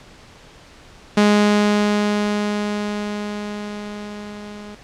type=tone with level ramp; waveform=sawtooth; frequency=207.7 Hz; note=G#3; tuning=in tune; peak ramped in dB=-7 to -30 dBFS; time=1.17-4.75 s; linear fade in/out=5 ms; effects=pink hiss -45 dBFS RMS until 4.83 s + low-pass 6000 Hz 12 dB/octave